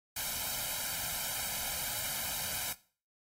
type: noise with comb filter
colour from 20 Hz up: white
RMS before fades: -36 dBFS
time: 0.16-2.73 s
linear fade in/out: 5 ms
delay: 1.3 ms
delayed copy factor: +1
effects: noise-tail reverb RT60 0.4 s tail -18 dB re dry + AAC 48 kbps